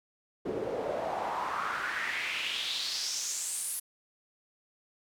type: noise with band-pass filter sweep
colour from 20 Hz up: pink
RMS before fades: -34 dBFS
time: 0.45-3.8 s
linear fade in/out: 10 ms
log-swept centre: 370 to 11000 Hz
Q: 3.7
effects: none